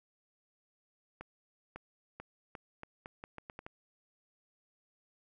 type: accelerating click train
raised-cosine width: 0.5 ms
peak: -29 dBFS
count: 11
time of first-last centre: 1.21-3.665 s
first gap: 550 ms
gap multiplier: 0.8
effects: none